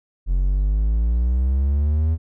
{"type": "exponential sweep", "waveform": "triangle", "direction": "up", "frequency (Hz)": [43.65, 82], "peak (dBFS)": -14, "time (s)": [0.26, 2.18], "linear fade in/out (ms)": 50, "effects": []}